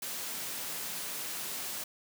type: high-pass noise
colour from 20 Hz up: white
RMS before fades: -38 dBFS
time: 0.02-1.84 s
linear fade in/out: 5 ms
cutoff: 120 Hz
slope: 24 dB/octave
effects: none